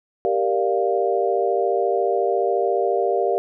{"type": "chord", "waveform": "sine", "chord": "G minor seventh", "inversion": "none", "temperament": "equal", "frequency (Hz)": [392, 466.2, 587.3, 698.5], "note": ["G4", "Bb4", "D5", "F5"], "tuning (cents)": [0, 0, 0, 0], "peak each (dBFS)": [-22, -23, -25, -23], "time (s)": [0.25, 3.38], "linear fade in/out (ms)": 0, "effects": []}